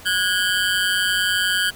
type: ring-modulated tone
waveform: 25% pulse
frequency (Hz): 1549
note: G6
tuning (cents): -21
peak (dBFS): -11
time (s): 0.05-1.71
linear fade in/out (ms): 20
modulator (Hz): 94.3
effects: pink hiss -42 dBFS RMS until 1.75 s